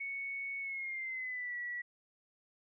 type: tone with pitch glide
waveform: sine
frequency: 2217 to 1941.2 Hz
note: C#7 to B6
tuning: 0 to -30 cents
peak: -37 dBFS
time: 0-1.82 s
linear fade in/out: 10 ms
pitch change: -230 cents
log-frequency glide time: 0.6-1.57 s
effects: none